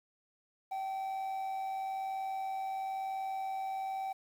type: tone with amplitude modulation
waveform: triangle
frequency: 770 Hz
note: G5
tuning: 31 cents flat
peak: -31 dBFS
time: 0.71-4.13 s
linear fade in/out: 10 ms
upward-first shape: sine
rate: 101 Hz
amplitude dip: 35%
effects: 10-bit